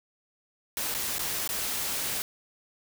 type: noise with dropouts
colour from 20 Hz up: white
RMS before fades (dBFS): -31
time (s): 0.77-2.22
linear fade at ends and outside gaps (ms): 0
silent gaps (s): 0.941-0.948 / 1.183-1.193 / 1.476-1.491
effects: none